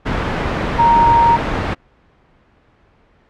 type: tone in noise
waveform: sine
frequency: 932.3 Hz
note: A#5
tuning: in tune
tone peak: -8 dBFS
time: 0.78-1.37 s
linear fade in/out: 20 ms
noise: pink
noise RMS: -18 dBFS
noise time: 0.05-1.75 s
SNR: +7 dB
effects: pink hiss -53 dBFS RMS until 3.29 s + low-pass 2000 Hz 12 dB/octave